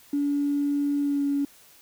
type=tone with pitch glide; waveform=triangle; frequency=286.4 to 282.6 Hz; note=D4 to C#4; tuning=-43 to +34 cents; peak=-18 dBFS; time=0.13-1.45 s; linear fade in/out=5 ms; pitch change=-23 cents; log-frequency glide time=1.01-1.23 s; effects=tanh soft clip ceiling -20 dBFS + white hiss -54 dBFS RMS until 1.81 s